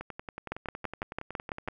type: two click trains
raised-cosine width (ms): 0.5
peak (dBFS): -17 / -23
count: 8 / 19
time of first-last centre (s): 0.52-1.685 / 0.01-1.677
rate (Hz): 6.01 / 10.8
effects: none